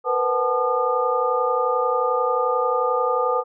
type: tone cluster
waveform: sine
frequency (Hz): 471.7 / 503 / 751 / 871 / 1214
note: A#4 / B4 / F#5 / A5 / D#6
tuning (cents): +20 / +32 / +26 / -18 / -43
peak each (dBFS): -27 / -22 / -29 / -26 / -23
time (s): 0.04-3.44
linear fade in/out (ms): 50
effects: none